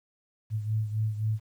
sine beating tone pair, 107.8 / 111.6 Hz, A2 / A2, -35 / +25 cents, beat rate 3.8 Hz, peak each -27 / -33 dBFS, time 0.5-1.4 s, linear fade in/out 50 ms, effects 10-bit

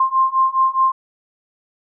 sine beating tone pair, 1052 / 1056.8 Hz, C6 / C6, +9 / +17 cents, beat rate 4.8 Hz, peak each -17 / -16 dBFS, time 0-0.92 s, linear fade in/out 5 ms, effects none

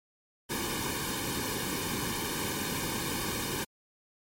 pink noise with comb filter, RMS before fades -33 dBFS, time 0.49-3.65 s, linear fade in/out 20 ms, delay 1.5 ms, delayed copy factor -1, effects MP3 64 kbps

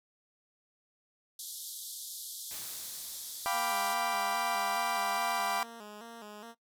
white band-pass noise, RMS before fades -43 dBFS, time 1.39-3.94 s, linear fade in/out 2 ms, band 3300 to 14000 Hz, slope 96 dB/octave
white noise with exponential decay, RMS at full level -44 dBFS, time 2.51-5.14 s, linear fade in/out 1 ms, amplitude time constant 570 ms
35% pulse chord, G dominant seventh, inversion third, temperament equal, 698.5 / 784 / 987.8 / 1174.7 Hz, F5 / G5 / B5 / D6, 0 / 0 / 0 / 0 cents, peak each -34 dBFS, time 3.46-5.63 s, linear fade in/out 0 ms
10% pulse tone with vibrato, 220 Hz, A3, in tune, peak -37 dBFS, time 3.51-6.55 s, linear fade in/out 50 ms, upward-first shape square, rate 2.4 Hz, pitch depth 88 cents each way
effects noise-tail reverb RT60 0.1 s tail -19 dB re dry

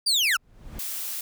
35% pulse linear sweep, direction down, 4849 to 1244.5 Hz, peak -18 dBFS, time 0.06-0.37 s, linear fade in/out 10 ms
brown noise with exponential growth, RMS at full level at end -32 dBFS, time 0.28-0.79 s, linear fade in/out 2 ms, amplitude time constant 110 ms
blue noise, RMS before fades -32 dBFS, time 0.79-1.21 s, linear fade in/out 2 ms
effects none

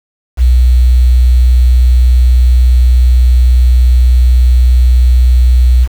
sine tone with quantisation, 61.74 Hz, B1, in tune, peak -3 dBFS, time 0.37-5.88 s, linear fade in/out 50 ms, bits 5, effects none

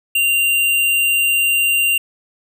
sine tone with hard clipping, 2778 Hz, F7, 10 cents flat, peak -14 dBFS, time 0.15-1.98 s, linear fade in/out 5 ms, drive 18 dB, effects none

